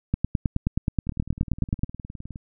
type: two click trains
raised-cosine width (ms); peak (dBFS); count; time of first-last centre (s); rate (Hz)
5; -24 / -9; 26 / 17; 1.07-2.359 / 0.14-1.835; 19.4 / 9.44
effects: none